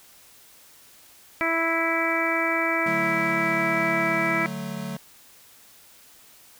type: harmonic tone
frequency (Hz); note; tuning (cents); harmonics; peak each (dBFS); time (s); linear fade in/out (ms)
329.6; E4; 0; 1 / 2 / 3 / 4 / 5 / 6 / 7; -29 / -29 / -32 / -29 / -32 / -28 / -27; 1.41-4.46; 0
type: chord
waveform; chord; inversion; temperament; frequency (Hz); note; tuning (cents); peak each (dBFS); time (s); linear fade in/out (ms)
square; D major; none; equal; 146.83 / 185 / 220; D3 / F#3 / A3; 0 / 0 / 0; -37 / -34 / -35; 2.86-4.97; 5
effects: white hiss -52 dBFS RMS until 6.59 s